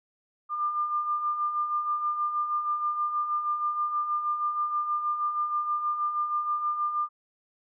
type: beating tone pair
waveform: sine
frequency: 1195 / 1201.3 Hz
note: D6 / D6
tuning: +30 / +39 cents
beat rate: 6.3 Hz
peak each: -35 / -26 dBFS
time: 0.49-7.09 s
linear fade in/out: 50 ms
effects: none